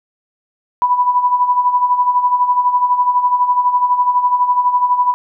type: tone with tremolo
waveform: sine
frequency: 987.8 Hz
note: B5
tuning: in tune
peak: -8 dBFS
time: 0.82-5.14 s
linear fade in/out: 0 ms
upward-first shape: sine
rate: 12 Hz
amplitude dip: 65%
effects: none